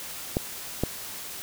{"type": "clicks", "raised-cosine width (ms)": 2, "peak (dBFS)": -10, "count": 2, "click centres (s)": [0.369, 0.836], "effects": ["white hiss -38 dBFS RMS until 1.42 s"]}